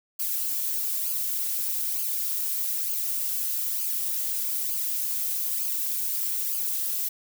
violet noise with flanger, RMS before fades -28 dBFS, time 0.19-7.09 s, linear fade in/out 10 ms, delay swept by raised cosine 0.53 to 4.23 ms, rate 1.1 Hz, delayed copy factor -0.65, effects none

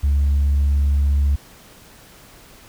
sine tone, 70.8 Hz, C#2, 37 cents sharp, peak -12 dBFS, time 0.03-1.36 s, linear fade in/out 10 ms, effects tanh soft clip ceiling -12 dBFS + pink hiss -46 dBFS RMS until 2.68 s

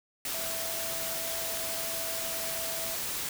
sine tone in noise, 659.3 Hz, E5, in tune, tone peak -40 dBFS, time 0.34-2.95 s, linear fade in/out 2 ms, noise white, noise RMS -34 dBFS, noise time 0.25-3.29 s, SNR -9 dB, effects none

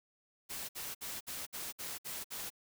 white noise bursts, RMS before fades -42 dBFS, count 8, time 0.49-2.503 s, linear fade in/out 20 ms, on 200 ms, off 59 ms, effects none

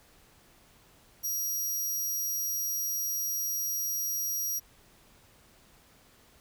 15% pulse tone, 5730 Hz, F8, 44 cents sharp, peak -24 dBFS, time 1.23-4.6 s, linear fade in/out 20 ms, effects pink hiss -60 dBFS RMS until 6.4 s

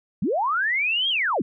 sine linear two-way sweep, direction up then down, 143.3 to 3300 to 143.3 Hz, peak -20 dBFS, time 0.22-1.42 s, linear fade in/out 5 ms, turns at 1.09 s, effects none

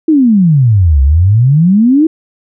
sine exponential two-way sweep, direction down then up, 330.1 to 65.41 to 330.1 Hz, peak -4 dBFS, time 0.08-2.07 s, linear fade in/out 5 ms, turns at 1.02 s, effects none

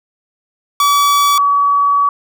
45% pulse / sine tone pair in turn, 1144 / 1136.8 Hz, D6 / C#6, -46 / +43 cents, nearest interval unison, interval 11 cents, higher first, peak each -9 dBFS, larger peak neither, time 0.8-1.38 / 1.38-2.09 s, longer second, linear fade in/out 2 ms, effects none

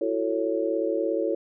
sine chord, F# minor seventh, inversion third, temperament just, 333 / 370 / 444 / 555 Hz, E4 / F#4 / A4 / C#5, +18 / 0 / +16 / +2 cents, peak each -28 / -31 / -28 / -28 dBFS, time 0.01-1.35 s, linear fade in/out 5 ms, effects none

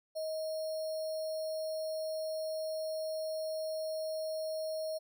sine tone with sample-and-hold, 631 Hz, D#5, 24 cents sharp, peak -34 dBFS, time 0.15-4.99 s, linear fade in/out 20 ms, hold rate 4900 Hz, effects none

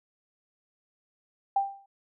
sine tone with exponential decay, 790 Hz, G5, 13 cents sharp, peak -19 dBFS, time 1.56-1.86 s, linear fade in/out 5 ms, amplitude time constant 64 ms, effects none

